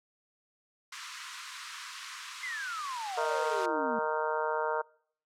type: high-pass noise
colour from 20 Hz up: pink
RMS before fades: -42 dBFS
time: 0.92-3.66 s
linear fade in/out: 5 ms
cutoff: 990 Hz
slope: 96 dB/octave
type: exponential sweep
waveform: sine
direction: down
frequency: 2112 to 220 Hz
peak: -35 dBFS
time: 2.43-3.99 s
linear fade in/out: 2 ms
type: harmonic tone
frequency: 154.9 Hz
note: D#3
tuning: 7 cents flat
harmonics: 3 / 4 / 5 / 6 / 7 / 8 / 9 / 10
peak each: -34 / -35 / -44 / -33 / -41 / -41 / -38 / -44 dBFS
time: 3.17-4.82 s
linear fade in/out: 10 ms
effects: noise-tail reverb RT60 0.6 s tail -25 dB re dry + low-pass 7000 Hz 12 dB/octave